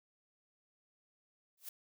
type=noise with exponential growth; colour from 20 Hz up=blue; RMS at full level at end=-40 dBFS; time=1.57-1.69 s; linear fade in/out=5 ms; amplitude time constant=25 ms; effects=none